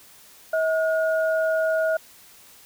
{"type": "tone pair together", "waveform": "sine", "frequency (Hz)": [641, 1439], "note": ["E5", "F#6"], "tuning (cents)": [-49, -49], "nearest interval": "octave + major second", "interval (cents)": 1400, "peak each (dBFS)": [-20, -27], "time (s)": [0.53, 1.97], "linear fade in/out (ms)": 5, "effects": ["white hiss -50 dBFS RMS until 2.65 s"]}